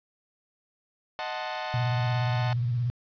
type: chord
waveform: sawtooth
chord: D# diminished seventh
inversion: none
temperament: equal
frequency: 622.3 / 740 / 880 / 1046.5 Hz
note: D#5 / F#5 / A5 / C6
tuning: 0 / 0 / 0 / 0 cents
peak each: -33 / -31 / -32 / -37 dBFS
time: 1.19-2.53 s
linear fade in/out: 0 ms
type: tone with vibrato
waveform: sine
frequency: 120.5 Hz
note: B2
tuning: 42 cents flat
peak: -24 dBFS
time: 1.74-2.9 s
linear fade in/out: 0 ms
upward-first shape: square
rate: 17 Hz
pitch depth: 59 cents each way
effects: resampled to 11025 Hz + 9-bit